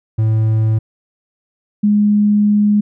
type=tone pair in turn; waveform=triangle / sine; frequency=110 / 207.7 Hz; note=A2 / G#3; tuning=0 / 0 cents; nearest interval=major seventh; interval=1100 cents; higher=second; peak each=-9 dBFS; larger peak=neither; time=0.18-0.79 / 1.83-2.81 s; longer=second; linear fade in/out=10 ms; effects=none

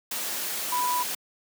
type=tone in noise; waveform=sine; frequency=987.8 Hz; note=B5; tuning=in tune; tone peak=-24 dBFS; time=0.72-1.03 s; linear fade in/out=5 ms; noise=white; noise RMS=-31 dBFS; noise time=0.11-1.15 s; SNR=+4 dB; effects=high-pass 200 Hz 12 dB/octave

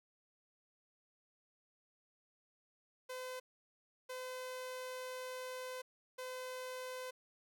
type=tone bursts at uneven times; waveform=sawtooth; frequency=510 Hz; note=C5; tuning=44 cents flat; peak=-39 dBFS; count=3; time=3.09-3.4 / 4.09-5.82 / 6.18-7.11 s; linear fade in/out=10 ms; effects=none

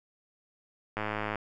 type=click train; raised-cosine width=0.5 ms; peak=-17 dBFS; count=42; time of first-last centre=0.97-1.357 s; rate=106 Hz; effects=none

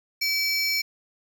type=tone cluster; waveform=square; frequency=2293 / 4299 / 5370 Hz; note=D7 / C8 / E8; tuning=-42 / +46 / +31 cents; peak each=-26 / -33 / -27 dBFS; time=0.21-0.82 s; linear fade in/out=10 ms; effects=none

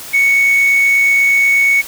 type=tone with amplitude modulation; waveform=sine; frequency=2221 Hz; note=C#7; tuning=3 cents sharp; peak=-5 dBFS; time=0.13-1.82 s; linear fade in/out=20 ms; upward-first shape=sine; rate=68.3 Hz; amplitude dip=30%; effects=tanh soft clip ceiling -6 dBFS + white hiss -30 dBFS RMS until 1.87 s

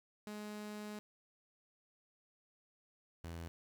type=tone pair in turn; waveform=sawtooth; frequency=210 / 83.77 Hz; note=G#3 / E2; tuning=+19 / +28 cents; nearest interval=octave + major third; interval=1591 cents; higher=first; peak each=-40 / -40 dBFS; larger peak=neither; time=0.27-0.99 / 3.24-3.48 s; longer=first; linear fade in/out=0 ms; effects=11-bit

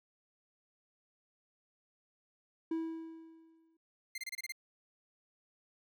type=tone with exponential decay; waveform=triangle; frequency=325.7 Hz; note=E4; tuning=21 cents flat; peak=-29 dBFS; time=2.71-3.77 s; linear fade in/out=5 ms; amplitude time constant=230 ms
type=tone bursts; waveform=sawtooth; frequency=2093 Hz; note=C7; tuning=in tune; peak=-35 dBFS; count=7; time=4.15-4.522 s; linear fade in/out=5 ms; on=30 ms; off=27 ms
effects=none

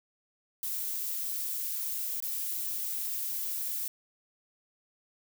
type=noise with dropouts; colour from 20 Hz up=violet; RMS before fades=-34 dBFS; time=0.63-3.88 s; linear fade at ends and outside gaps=1 ms; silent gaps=2.202-2.224 s; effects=none

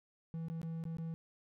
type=tone with dropouts; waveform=triangle; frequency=163.7 Hz; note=E3; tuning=12 cents flat; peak=-36 dBFS; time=0.34-1.14 s; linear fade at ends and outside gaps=0 ms; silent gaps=0.484-0.5 / 0.616-0.631 / 0.839-0.853 / 0.969-0.984 s; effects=none

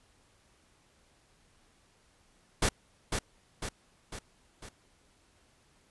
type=noise with echo; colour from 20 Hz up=pink; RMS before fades=-26 dBFS; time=2.62-2.69 s; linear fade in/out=5 ms; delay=500 ms; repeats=4; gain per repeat=-5 dB; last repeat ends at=4.69 s; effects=pink hiss -66 dBFS RMS until 5.9 s + resampled to 24000 Hz

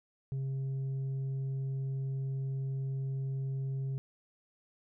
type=tone with tanh clipping; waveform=sine; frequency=134.6 Hz; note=C3; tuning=49 cents sharp; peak=-33 dBFS; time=0.32-3.98 s; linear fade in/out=0 ms; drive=3 dB; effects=none

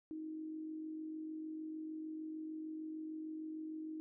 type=tone with amplitude modulation; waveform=sine; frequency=314.1 Hz; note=D#4; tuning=16 cents sharp; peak=-40 dBFS; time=0.11-4 s; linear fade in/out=0 ms; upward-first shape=sine; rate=46.6 Hz; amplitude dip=40%; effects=none

